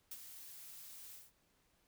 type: noise with ADSR envelope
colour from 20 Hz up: blue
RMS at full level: -45 dBFS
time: 0.11-1.32 s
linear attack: 7 ms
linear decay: 43 ms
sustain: -8 dB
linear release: 180 ms
effects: pink hiss -75 dBFS RMS until 1.87 s